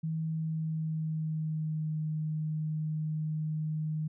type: tone with pitch glide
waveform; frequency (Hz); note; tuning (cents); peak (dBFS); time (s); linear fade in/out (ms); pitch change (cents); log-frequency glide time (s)
sine; 160 to 155.18; D#3 to D#3; +49 to -4; -30; 0.03-4.08; 10; -53; 0.23-1.98
effects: none